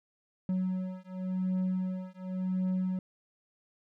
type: beating tone pair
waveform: triangle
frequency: 185.1 / 186.01 Hz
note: F#3 / F#3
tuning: +1 / +9 cents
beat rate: 0.91 Hz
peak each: -31 dBFS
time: 0.49-2.99 s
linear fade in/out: 2 ms
effects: none